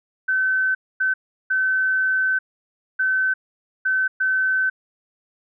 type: tone bursts at uneven times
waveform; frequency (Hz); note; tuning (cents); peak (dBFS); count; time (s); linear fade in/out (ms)
sine; 1528; G6; -45; -17; 6; 0.28-0.75 / 1-1.14 / 1.5-2.39 / 2.99-3.34 / 3.85-4.08 / 4.2-4.7; 10
effects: none